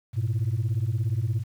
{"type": "beating tone pair", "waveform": "sine", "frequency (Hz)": [102.7, 119.7], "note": ["G#2", "A#2"], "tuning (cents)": [-19, 46], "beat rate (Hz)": 17, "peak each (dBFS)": -24, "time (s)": [0.13, 1.44], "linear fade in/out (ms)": 50, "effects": ["tanh soft clip ceiling -20 dBFS", "9-bit"]}